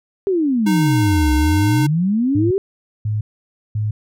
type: exponential two-way sweep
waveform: sine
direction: down then up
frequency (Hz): 403.9 to 65.41 to 403.9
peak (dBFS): -14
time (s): 0.27-2.58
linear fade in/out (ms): 0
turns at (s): 1.33
type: tone with pitch glide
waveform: square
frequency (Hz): 308.5 to 305.1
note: D#4 to D#4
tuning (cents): -15 to -34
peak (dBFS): -17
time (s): 0.66-1.87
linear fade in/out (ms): 10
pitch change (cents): -19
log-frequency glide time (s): 0.89-1.16
type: tone bursts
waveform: sine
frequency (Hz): 106.5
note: G#2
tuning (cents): +44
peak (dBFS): -17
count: 3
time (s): 2.35-3.91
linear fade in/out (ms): 5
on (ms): 160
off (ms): 540
effects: none